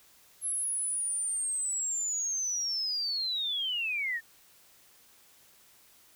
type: linear sweep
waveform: sine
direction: down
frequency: 11090 to 1773 Hz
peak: -29 dBFS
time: 0.41-4.21 s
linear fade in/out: 50 ms
effects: white hiss -60 dBFS RMS until 6.15 s